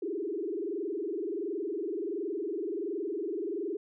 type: tone with frequency modulation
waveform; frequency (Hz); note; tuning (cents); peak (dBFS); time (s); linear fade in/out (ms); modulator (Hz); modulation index
sine; 370; F#4; 0; -31; 0.02-3.77; 5; 21.4; 2.7
effects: none